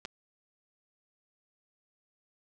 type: clicks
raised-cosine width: 0.2 ms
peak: -19 / -28 dBFS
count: 2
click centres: 0.051 / 0.056 s
effects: none